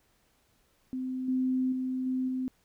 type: tone with level steps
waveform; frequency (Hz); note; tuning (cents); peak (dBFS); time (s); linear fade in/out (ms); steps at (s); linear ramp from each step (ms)
sine; 257.7; C4; -26; -31 / -25 / -29 / -27 / -29; 0.93-2.48; 0; 1.28 / 1.72 / 2.06 / 2.28; 5
effects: pink hiss -69 dBFS RMS until 2.64 s